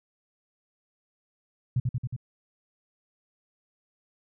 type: tone with echo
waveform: sine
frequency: 124.1 Hz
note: B2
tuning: 9 cents sharp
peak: -21 dBFS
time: 1.76-1.8 s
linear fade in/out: 5 ms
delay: 91 ms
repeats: 4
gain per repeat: -2 dB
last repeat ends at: 2.164 s
effects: none